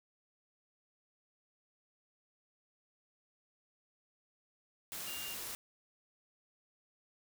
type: tone in noise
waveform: sine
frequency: 2809 Hz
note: F7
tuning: 9 cents sharp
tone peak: -45 dBFS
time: 5.07-5.34 s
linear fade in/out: 0 ms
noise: white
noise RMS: -43 dBFS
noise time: 4.92-5.55 s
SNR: -5 dB
effects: none